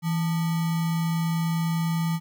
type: tone with sample-and-hold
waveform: sine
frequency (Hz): 164.81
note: E3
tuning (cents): 0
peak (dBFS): -22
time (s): 0.02-2.2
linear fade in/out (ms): 50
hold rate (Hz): 1050
effects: none